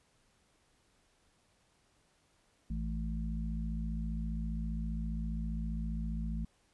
harmonic tone, 55 Hz, A1, in tune, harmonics 1 / 3 / 4, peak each -35 / -40 / -41 dBFS, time 2.7-6.45 s, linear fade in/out 5 ms, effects pink hiss -71 dBFS RMS until 6.73 s + resampled to 24000 Hz

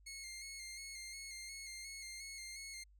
15% pulse tone with vibrato, 2147 Hz, C7, 44 cents sharp, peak -40 dBFS, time 0.06-2.84 s, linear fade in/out 10 ms, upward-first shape square, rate 2.8 Hz, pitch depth 31 cents each way, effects added 50 Hz sine -62 dBFS peak until 2.99 s

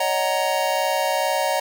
square chord, D# minor seventh, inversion third, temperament just, 560 / 622.3 / 746.7 / 933.4 Hz, C#5 / D#5 / F#5 / A#5, +18 / 0 / +16 / +2 cents, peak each -26 dBFS, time 0-1.6 s, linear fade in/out 5 ms, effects none

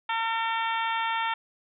harmonic tone with a mistuned harmonic, 453.9 Hz, A#4, 46 cents flat, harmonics 2 / 3 / 4 / 5 / 6 / 7 / 8, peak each -28 / -32 / -34 / -36 / -38 / -39 / -40 dBFS, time 0.09-1.34 s, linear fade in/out 5 ms, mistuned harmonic 8, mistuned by -32 cents, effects none

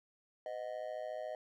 triangle tone with amplitude modulation, 622.3 Hz, D#5, in tune, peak -33 dBFS, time 0.46-1.35 s, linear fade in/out 2 ms, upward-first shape sine, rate 114 Hz, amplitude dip 95%, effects none

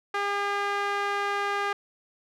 sawtooth tone with band-pass filter, 404 Hz, G#4, 48 cents flat, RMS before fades -28 dBFS, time 0.14-1.73 s, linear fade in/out 5 ms, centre 1400 Hz, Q 1.3, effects none

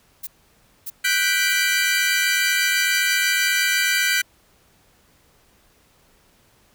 violet noise bursts, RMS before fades -30 dBFS, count 3, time 0.23-1.533 s, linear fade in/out 10 ms, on 41 ms, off 590 ms
sawtooth chord, G major seventh, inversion third, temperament equal, 1480 / 1568 / 1975.5 / 2349 Hz, F#6 / G6 / B6 / D7, 0 / 0 / 0 / 0 cents, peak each -20 dBFS, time 1.04-4.22 s, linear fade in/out 10 ms
effects pink hiss -58 dBFS RMS until 6.74 s

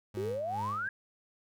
30% pulse tone with tremolo, 103.83 Hz, G#2, in tune, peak -35 dBFS, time 0.14-0.88 s, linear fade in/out 5 ms, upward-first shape sine, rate 2.5 Hz, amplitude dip 80%
sine exponential sweep, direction up, 358 to 1655 Hz, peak -32 dBFS, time 0.17-0.89 s, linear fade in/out 2 ms
effects none

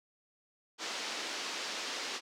white band-pass noise, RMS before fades -39 dBFS, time 0.78-2.21 s, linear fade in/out 50 ms, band 250 to 5700 Hz, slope 24 dB/octave, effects none

